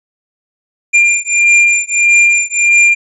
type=beating tone pair; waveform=square; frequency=2393 / 2394.6 Hz; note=D7 / D7; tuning=+32 / +33 cents; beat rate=1.6 Hz; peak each=-11 dBFS; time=0.93-2.95 s; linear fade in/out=20 ms; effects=resampled to 22050 Hz